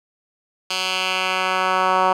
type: tone with band-pass filter sweep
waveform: 10% pulse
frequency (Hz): 186.4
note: F#3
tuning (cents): +13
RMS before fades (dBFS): -20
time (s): 0.7-2.13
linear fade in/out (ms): 5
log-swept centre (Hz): 3900 to 1000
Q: 1.5
effects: none